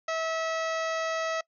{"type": "harmonic tone with a mistuned harmonic", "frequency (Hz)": 648, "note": "E5", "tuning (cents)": -30, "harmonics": [1, 2, 3, 4, 5, 6, 7, 8, 9, 10], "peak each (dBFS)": [-30, -33, -36, -42, -45, -46, -47, -47, -50, -47], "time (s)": [0.08, 1.41], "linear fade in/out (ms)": 5, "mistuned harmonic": 7, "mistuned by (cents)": 22, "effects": ["noise-tail reverb RT60 0.1 s tail -23 dB re dry"]}